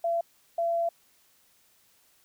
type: tone bursts at uneven times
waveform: sine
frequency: 677 Hz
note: E5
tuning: 46 cents sharp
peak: -24 dBFS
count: 2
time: 0.04-0.21 / 0.58-0.89 s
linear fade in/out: 5 ms
effects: white hiss -64 dBFS RMS until 2.24 s